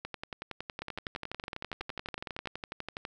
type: two click trains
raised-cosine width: 0.3 ms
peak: -21 / -21 dBFS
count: 28 / 27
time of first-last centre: 0.82-3.051 / 0.05-2.457 s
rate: 12.1 / 10.8 Hz
effects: none